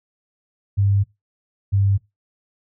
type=tone pair in turn; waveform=sine; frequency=99.8 / 98.94 Hz; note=G2 / G2; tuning=+32 / +17 cents; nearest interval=unison; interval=15 cents; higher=first; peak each=-14 dBFS; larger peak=neither; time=0.77-1.04 / 1.72-1.98 s; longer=first; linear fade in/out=20 ms; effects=noise-tail reverb RT60 0.2 s tail -20 dB re dry